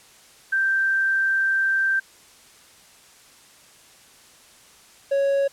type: tone pair in turn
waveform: sine / triangle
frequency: 1568 / 554.4 Hz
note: G6 / C#5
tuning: 0 / 0 cents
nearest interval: octave + tritone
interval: 1800 cents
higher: first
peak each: -18 / -16 dBFS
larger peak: second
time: 0.52-2 / 5.11-5.48 s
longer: first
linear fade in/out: 10 ms
effects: white hiss -51 dBFS RMS until 5.52 s + low-pass 10000 Hz 12 dB/octave